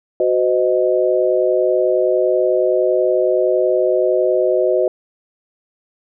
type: chord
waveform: sine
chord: C diminished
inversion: second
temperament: equal with one note detuned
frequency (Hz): 370 / 511.6 / 622.3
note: Gb4 / C5 / Eb5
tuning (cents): 0 / -39 / 0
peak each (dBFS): -17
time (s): 0.2-4.88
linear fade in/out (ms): 2
effects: none

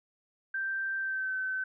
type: tone with pitch glide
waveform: sine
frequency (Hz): 1568 to 1528.7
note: G6 to G6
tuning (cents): 0 to -44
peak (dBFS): -30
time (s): 0.54-1.64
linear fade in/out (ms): 5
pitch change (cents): -44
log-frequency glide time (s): 0.99-1.34
effects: none

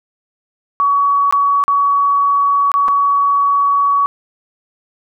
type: tone with dropouts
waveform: sine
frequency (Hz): 1129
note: C#6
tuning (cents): +31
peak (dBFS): -10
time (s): 0.8-4.06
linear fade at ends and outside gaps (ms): 0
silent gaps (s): 1.31-1.325 / 1.639-1.68 / 2.717-2.74 / 2.881-2.885
effects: none

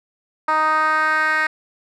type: tone with band-pass filter sweep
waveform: 10% pulse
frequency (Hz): 311.1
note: D#4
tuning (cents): 0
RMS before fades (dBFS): -18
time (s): 0.48-1.47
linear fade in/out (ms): 5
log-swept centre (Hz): 1100 to 1800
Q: 2.9
effects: none

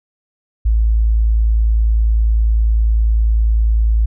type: tone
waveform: sine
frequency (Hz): 55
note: A1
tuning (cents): 0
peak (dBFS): -10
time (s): 0.65-4.06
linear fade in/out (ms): 10
effects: none

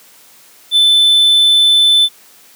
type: tone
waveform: triangle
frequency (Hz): 3520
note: A7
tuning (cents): 0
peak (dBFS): -5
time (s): 0.71-2.09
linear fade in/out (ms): 50
effects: white hiss -44 dBFS RMS until 2.55 s + high-pass 150 Hz 12 dB/octave

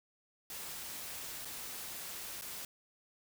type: noise with dropouts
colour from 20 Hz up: white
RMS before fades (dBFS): -44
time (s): 0.5-2.65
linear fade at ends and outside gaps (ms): 2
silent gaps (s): 1.449-1.453 / 2.413-2.42
effects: none

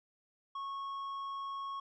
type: tone with tanh clipping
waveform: triangle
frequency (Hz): 1100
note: C#6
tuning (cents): -14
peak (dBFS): -39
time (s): 0.55-1.8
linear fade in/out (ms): 5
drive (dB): 10
effects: none

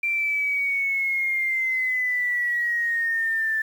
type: exponential sweep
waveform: sine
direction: down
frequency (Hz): 2363 to 1760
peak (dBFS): -21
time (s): 0.03-3.62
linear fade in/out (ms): 5
effects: 8-bit

